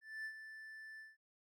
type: tone with ADSR envelope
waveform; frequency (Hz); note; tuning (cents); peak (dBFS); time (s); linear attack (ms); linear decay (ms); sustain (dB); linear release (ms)
triangle; 1760; A6; 0; -39; 0.01-1.17; 240; 74; -9; 180
effects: none